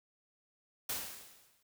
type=noise with exponential decay; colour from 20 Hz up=white; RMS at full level=-35 dBFS; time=0.89-1.63 s; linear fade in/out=5 ms; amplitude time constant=160 ms; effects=none